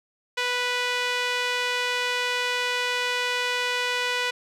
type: tone with band-pass filter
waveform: sawtooth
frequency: 493 Hz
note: B4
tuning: 3 cents flat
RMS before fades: -26 dBFS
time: 0.37-4.31 s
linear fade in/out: 10 ms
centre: 2600 Hz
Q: 1.1
effects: none